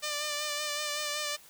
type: tone with vibrato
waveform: 5% pulse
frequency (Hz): 594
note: D5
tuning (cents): +20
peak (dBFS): -20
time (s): 0.02-1.37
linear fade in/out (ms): 20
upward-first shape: sine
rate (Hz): 5.3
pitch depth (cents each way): 27
effects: white hiss -55 dBFS RMS until 1.49 s